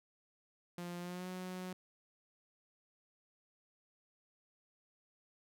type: tone with pitch glide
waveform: sawtooth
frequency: 175 to 183.59 Hz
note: F3 to F#3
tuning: +4 to -13 cents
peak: -38 dBFS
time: 0.78-1.73 s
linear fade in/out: 2 ms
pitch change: +83 cents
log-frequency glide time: 0.99-1.28 s
effects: none